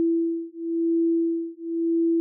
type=beating tone pair; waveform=sine; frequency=332.2 / 333.16 Hz; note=E4 / E4; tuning=+13 / +18 cents; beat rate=0.96 Hz; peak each=-24 dBFS; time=0-2.2 s; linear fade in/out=0 ms; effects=none